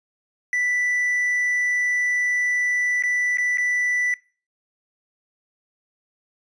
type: tone with dropouts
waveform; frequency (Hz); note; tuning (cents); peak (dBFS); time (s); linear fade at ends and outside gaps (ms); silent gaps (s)
triangle; 1975.5; B6; 0; -18; 0.53-4.14; 1; 3.024-3.036 / 3.372-3.383 / 3.573-3.582
effects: noise-tail reverb RT60 0.4 s tail -23 dB re dry + resampled to 22050 Hz